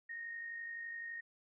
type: tone with amplitude modulation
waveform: sine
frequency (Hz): 1856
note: A#6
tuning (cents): -8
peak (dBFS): -40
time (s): 0.09-1.21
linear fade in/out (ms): 10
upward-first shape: sine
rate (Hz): 51.8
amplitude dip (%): 40
effects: none